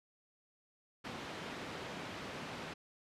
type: band-pass noise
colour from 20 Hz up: pink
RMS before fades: -45 dBFS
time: 1.04-2.74 s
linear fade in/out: 10 ms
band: 150 to 3600 Hz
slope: 12 dB/octave
effects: resampled to 32000 Hz